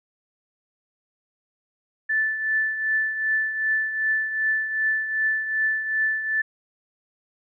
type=tone with tremolo; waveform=sine; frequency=1755 Hz; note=A6; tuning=5 cents flat; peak=-18 dBFS; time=2.09-6.42 s; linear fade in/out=10 ms; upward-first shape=triangle; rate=2.6 Hz; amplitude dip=65%; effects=none